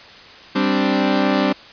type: chord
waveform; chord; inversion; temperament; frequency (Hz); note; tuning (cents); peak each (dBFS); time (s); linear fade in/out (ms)
sawtooth; G suspended fourth; none; equal; 196 / 261.6 / 293.7; G3 / C4 / D4; 0 / 0 / 0; -16; 0.55-1.53; 10
effects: white hiss -41 dBFS RMS until 1.72 s + resampled to 11025 Hz